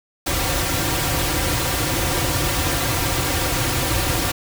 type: noise with comb filter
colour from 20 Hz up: pink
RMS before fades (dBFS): -21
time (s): 0.26-4.32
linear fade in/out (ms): 10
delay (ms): 4.7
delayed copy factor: -0.9
effects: none

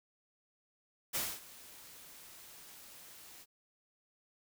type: noise with ADSR envelope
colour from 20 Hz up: white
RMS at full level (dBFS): -34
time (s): 1.13-3.46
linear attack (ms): 23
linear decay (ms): 240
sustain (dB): -20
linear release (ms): 43
effects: none

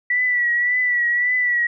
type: tone with vibrato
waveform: sine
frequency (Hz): 1953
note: B6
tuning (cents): -20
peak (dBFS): -16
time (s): 0.1-1.67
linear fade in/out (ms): 5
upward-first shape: triangle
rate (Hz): 1.8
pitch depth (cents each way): 50
effects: none

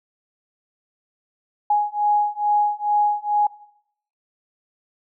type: beating tone pair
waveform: sine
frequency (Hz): 830.6 / 832.9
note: G#5 / G#5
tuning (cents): 0 / +5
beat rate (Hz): 2.3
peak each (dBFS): -20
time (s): 1.7-3.47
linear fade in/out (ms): 5
effects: noise-tail reverb RT60 0.7 s tail -19 dB re dry

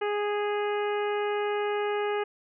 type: harmonic tone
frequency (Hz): 413.8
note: G#4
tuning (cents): -6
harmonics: 1 / 2 / 3 / 4 / 5 / 6 / 7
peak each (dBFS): -27 / -33 / -37 / -39 / -41 / -43 / -44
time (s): 0.01-2.24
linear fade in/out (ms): 10
effects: none

